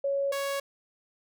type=tone pair in turn; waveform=sine / sawtooth; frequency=556 / 556 Hz; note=C#5 / C#5; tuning=+5 / +5 cents; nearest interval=unison; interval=0 cents; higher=neither; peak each=-25 dBFS; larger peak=neither; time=0.04-0.32 / 0.32-0.6 s; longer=neither; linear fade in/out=5 ms; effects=none